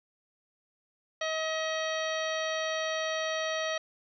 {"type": "harmonic tone with a mistuned harmonic", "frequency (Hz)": 635, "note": "D#5", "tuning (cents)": 35, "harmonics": [1, 2, 3, 4, 5, 6, 7, 9], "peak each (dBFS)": [-32, -38, -36, -42, -40, -42, -45, -44], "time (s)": [1.21, 3.78], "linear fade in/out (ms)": 5, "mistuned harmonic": 9, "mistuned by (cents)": 15, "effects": []}